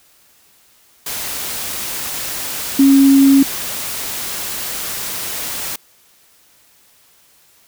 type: tone in noise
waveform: sine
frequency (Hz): 273.9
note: C#4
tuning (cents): -21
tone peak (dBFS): -6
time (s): 2.79-3.43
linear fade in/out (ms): 5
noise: white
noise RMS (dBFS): -24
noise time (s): 1.06-5.76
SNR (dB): +15
effects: white hiss -52 dBFS RMS until 7.67 s

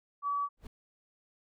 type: tone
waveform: sine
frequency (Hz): 1143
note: D6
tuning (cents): -47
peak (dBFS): -29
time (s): 0.22-0.49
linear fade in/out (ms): 50
type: noise with exponential growth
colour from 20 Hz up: brown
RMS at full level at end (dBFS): -39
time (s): 0.57-0.67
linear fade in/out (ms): 5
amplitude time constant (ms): 21
effects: none

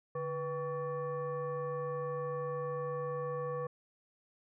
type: tone with frequency modulation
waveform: sine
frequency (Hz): 491.3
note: B4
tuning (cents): -9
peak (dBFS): -34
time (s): 0.15-3.67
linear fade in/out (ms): 5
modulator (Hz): 637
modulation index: 0.92
effects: none

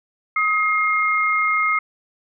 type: tone pair together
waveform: sine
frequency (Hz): 1264 / 2131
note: D#6 / C7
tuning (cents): +27 / +31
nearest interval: major sixth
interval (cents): 904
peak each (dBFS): -19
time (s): 0.36-1.79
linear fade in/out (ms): 5
effects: none

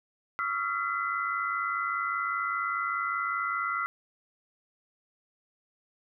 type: tone cluster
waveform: sine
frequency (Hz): 1132 / 1277 / 1377 / 2016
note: C#6 / D#6 / F6 / B6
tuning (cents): +36 / +45 / -25 / +35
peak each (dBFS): -37 / -35 / -30 / -35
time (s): 0.39-3.86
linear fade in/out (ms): 0
effects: none

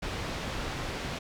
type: low-pass noise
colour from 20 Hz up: pink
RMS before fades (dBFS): -35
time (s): 0.02-1.19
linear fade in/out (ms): 10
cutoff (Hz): 4600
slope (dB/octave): 12
effects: none

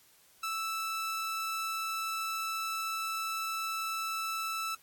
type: tone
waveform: sawtooth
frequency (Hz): 1318.5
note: E6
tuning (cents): 0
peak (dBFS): -29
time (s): 0.43-4.75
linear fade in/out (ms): 5
effects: white hiss -62 dBFS RMS until 4.82 s + AAC 64 kbps

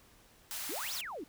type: high-pass noise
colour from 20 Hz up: white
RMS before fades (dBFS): -40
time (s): 0.51-1.01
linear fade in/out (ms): 0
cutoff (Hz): 680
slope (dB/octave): 24
type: exponential two-way sweep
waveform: sine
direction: up then down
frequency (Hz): 258.9 to 6180 to 258.9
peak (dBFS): -39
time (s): 0.69-1.24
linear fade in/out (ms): 5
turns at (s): 0.94
effects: pink hiss -62 dBFS RMS until 1.28 s

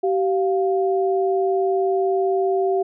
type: tone pair together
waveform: sine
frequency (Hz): 384.8 / 700.4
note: G4 / F5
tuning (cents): -32 / +5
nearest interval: minor seventh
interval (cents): 1037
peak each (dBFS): -18 / -23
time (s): 0.03-2.83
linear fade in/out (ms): 10
effects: none

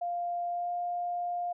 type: tone with pitch glide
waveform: sine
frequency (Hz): 698.5 to 704.2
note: F5 to F5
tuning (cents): 0 to +14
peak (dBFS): -30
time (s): 0.01-1.53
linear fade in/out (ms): 10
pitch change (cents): +14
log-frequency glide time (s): 0.5-0.7
effects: none

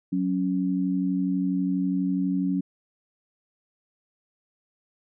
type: tone pair together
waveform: sine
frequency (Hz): 185 / 277.2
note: F#3 / C#4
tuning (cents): 0 / 0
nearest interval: perfect fifth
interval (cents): 700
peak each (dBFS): -25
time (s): 0.12-2.61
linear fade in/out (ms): 10
effects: none

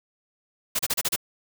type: noise bursts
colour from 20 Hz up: white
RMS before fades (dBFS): -24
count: 6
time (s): 0.75-1.162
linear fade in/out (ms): 10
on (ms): 42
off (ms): 32
effects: none

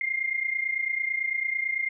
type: tone pair together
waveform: sine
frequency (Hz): 2092 / 2121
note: C7 / C7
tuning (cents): -1 / +23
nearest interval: unison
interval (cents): 24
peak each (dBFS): -30 / -27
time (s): 0.01-1.89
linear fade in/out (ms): 2
effects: none

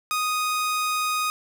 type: tone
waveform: sawtooth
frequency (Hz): 1244.5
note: D#6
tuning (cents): 0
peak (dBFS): -19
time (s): 0.11-1.3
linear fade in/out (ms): 0
effects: none

